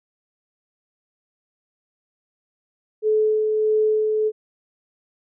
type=tone with tremolo; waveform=sine; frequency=431.1 Hz; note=A4; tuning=35 cents flat; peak=-15 dBFS; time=3.02-4.32 s; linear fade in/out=50 ms; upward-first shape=sine; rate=1.6 Hz; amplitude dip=30%; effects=none